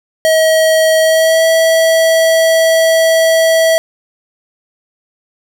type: tone with pitch glide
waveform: square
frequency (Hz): 638 to 651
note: D#5 to E5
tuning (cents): +43 to -22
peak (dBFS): -8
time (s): 0.25-3.78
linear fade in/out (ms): 0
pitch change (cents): +35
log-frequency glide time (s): 1.01-1.46
effects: none